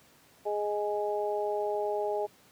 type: harmonic tone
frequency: 207.7 Hz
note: G#3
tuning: in tune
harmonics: 2 / 3 / 4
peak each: -31 / -33 / -34 dBFS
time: 0.45-2.27 s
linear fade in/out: 20 ms
effects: pink hiss -60 dBFS RMS until 2.51 s + high-pass 100 Hz 12 dB/octave